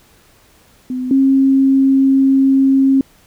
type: tone pair in turn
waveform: sine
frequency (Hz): 254.2 / 269.3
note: C4 / C#4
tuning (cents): -50 / -50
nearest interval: minor second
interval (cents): 100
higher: second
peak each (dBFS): -18 / -8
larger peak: second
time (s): 0.9-1.11 / 1.11-3.01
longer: second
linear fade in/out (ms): 2
effects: pink hiss -50 dBFS RMS until 3.26 s